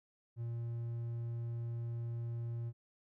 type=tone; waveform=triangle; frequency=117.2 Hz; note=A#2; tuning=10 cents sharp; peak=-35 dBFS; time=0.36-2.73 s; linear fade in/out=50 ms; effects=none